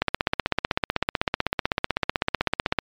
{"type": "click train", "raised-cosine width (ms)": 0.3, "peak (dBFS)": -4, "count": 45, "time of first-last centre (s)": [0.02, 2.787], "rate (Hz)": 15.9, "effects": ["low-pass 5000 Hz 12 dB/octave", "MP3 96 kbps"]}